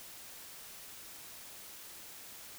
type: silence
effects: white hiss -50 dBFS RMS until 2.58 s